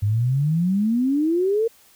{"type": "exponential sweep", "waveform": "sine", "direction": "up", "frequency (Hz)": [99, 466.2], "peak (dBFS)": -17, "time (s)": [0.02, 1.68], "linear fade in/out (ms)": 10, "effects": ["white hiss -54 dBFS RMS until 1.95 s"]}